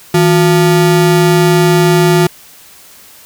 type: ring-modulated tone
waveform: square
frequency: 260.7 Hz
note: C4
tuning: 6 cents flat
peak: -4 dBFS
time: 0.14-2.27 s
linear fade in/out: 5 ms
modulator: 99.5 Hz
effects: white hiss -39 dBFS RMS until 3.25 s